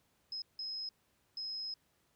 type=tone bursts at uneven times; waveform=sine; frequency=5120 Hz; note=D#8; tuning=49 cents sharp; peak=-38 dBFS; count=3; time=0.32-0.42 / 0.59-0.89 / 1.37-1.74 s; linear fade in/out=2 ms; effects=pink hiss -74 dBFS RMS until 2.15 s + high-pass 60 Hz 12 dB/octave